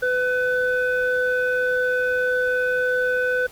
sine tone pair together, 501.9 / 1504 Hz, B4 / F#6, +28 / +28 cents, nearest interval octave + perfect fifth, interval 1900 cents, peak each -20 dBFS, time 0.02-3.47 s, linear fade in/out 10 ms, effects tanh soft clip ceiling -14 dBFS + pink hiss -46 dBFS RMS until 3.51 s

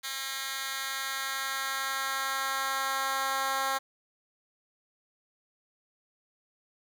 10% pulse tone with high-pass filter sweep, 268.9 Hz, C4, 47 cents sharp, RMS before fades -32 dBFS, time 0.03-3.79 s, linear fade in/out 20 ms, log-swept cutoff 2500 to 830 Hz, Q 1.1, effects none

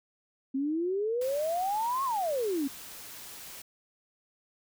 sine exponential two-way sweep, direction up then down, 261.6 to 1108 to 261.6 Hz, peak -27 dBFS, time 0.54-2.68 s, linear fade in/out 10 ms, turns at 2.04 s
white noise, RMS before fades -45 dBFS, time 1.21-3.62 s, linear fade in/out 5 ms
effects none

